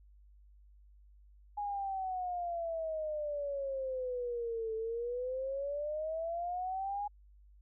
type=exponential two-way sweep; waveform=sine; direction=down then up; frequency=830.6 to 440 to 830.6 Hz; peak=-34 dBFS; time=1.57-7.08 s; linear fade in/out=10 ms; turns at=4.75 s; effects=added 50 Hz sine -57 dBFS peak until 7.61 s